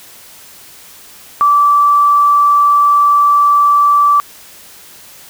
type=tone; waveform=sine; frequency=1161 Hz; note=D6; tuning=20 cents flat; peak=-6 dBFS; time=1.41-4.2 s; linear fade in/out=0 ms; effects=white hiss -38 dBFS RMS until 5.29 s